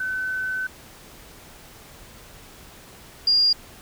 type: tone pair in turn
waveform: sine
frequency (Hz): 1518 / 4819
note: F#6 / D8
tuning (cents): +44 / +44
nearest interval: octave + minor sixth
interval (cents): 2000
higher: second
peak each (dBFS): -24 / -15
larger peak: second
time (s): 0-0.67 / 3.27-3.53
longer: first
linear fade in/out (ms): 5
effects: pink hiss -46 dBFS RMS until 3.81 s